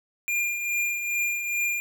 square tone with tremolo, 2404 Hz, D7, 40 cents sharp, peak -23 dBFS, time 0.28-1.8 s, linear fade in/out 0 ms, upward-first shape triangle, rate 2.4 Hz, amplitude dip 55%, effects 9-bit

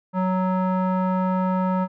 square tone with low-pass filter, 185.8 Hz, F#3, 7 cents sharp, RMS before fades -22 dBFS, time 0.13-1.88 s, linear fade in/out 50 ms, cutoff 1100 Hz, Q 3.2, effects none

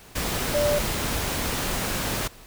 sine tone in noise, 587.3 Hz, D5, in tune, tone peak -20 dBFS, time 0.54-0.79 s, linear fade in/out 10 ms, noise pink, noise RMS -27 dBFS, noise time 0.15-2.28 s, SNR +4 dB, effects pink hiss -48 dBFS RMS until 2.46 s

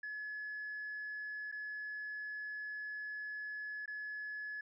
sine tone with dropouts, 1704 Hz, G#6, 44 cents sharp, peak -39 dBFS, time 0.03-4.61 s, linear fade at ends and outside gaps 5 ms, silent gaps 1.516-1.523 / 3.859-3.877 s, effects tanh soft clip ceiling -37 dBFS

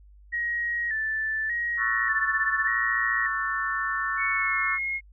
sine tone with vibrato, 1824 Hz, A#6, 38 cents flat, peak -25 dBFS, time 0.32-3.28 s, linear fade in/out 20 ms, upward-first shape square, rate 0.85 Hz, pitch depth 62 cents each way
sine chord, F# minor seventh, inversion second, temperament just, 1110 / 1332 / 1480 / 1776 Hz, C#6 / E6 / F#6 / A6, +2 / +18 / 0 / +16 cents, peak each -31 / -32 / -34 / -28 dBFS, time 1.77-4.79 s, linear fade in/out 50 ms
sine tone with pitch glide, 2217 to 2155 Hz, C#7 to C#7, 0 to -49 cents, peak -26 dBFS, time 4.17-5.01 s, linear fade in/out 50 ms, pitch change -49 cents, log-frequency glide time 4.31-4.58 s
effects added 50 Hz sine -49 dBFS peak until 5.12 s

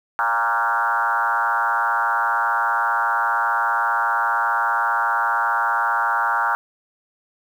sine tone with frequency modulation, 1161 Hz, D6, 20 cents flat, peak -17 dBFS, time 0.19-6.55 s, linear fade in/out 0 ms, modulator 115 Hz, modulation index 3.3, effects 8-bit

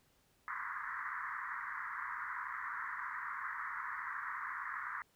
pink band-pass noise, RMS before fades -42 dBFS, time 0.48-5.02 s, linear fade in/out 0 ms, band 980 to 2000 Hz, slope 96 dB/octave, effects pink hiss -72 dBFS RMS until 5.15 s

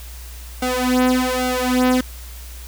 sawtooth tone with flanger, 253 Hz, B3, 42 cents sharp, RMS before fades -18 dBFS, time 0.62-2.01 s, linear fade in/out 5 ms, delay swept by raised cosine 1.4 to 3.9 ms, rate 1.2 Hz, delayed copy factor +0.95, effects added 60 Hz sine -33 dBFS peak until 2.67 s + white hiss -41 dBFS RMS until 2.67 s

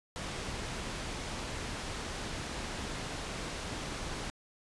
pink low-pass noise, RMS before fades -39 dBFS, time 0.16-4.3 s, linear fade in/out 0 ms, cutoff 7400 Hz, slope 12 dB/octave, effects resampled to 24000 Hz

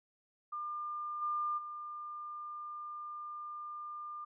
sine tone with level steps, 1200 Hz, D6, 37 cents sharp, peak -37 / -32 / -41 dBFS, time 0.52-4.25 s, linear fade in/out 10 ms, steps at 1.21 / 1.57 s, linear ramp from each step 20 ms, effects none

